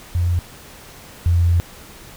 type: tone pair in turn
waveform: sine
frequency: 87.31 / 86.01 Hz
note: F2 / F2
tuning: 0 / -26 cents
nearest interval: unison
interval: 26 cents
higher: first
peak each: -15 / -12 dBFS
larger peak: second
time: 0.15-0.39 / 1.26-1.6 s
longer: second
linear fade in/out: 0 ms
effects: pink hiss -41 dBFS RMS until 2.16 s